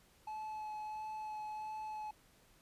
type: tone with vibrato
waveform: triangle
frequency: 859 Hz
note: A5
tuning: 42 cents flat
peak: -39 dBFS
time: 0.27-2.11 s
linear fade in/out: 5 ms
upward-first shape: sine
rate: 1.5 Hz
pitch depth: 12 cents each way
effects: pink hiss -67 dBFS RMS until 2.61 s + resampled to 32000 Hz